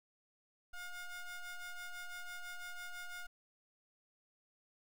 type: ring-modulated tone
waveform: 40% pulse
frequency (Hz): 714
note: F5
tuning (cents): +38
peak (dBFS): -40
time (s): 0.73-3.27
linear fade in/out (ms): 10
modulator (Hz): 717
effects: none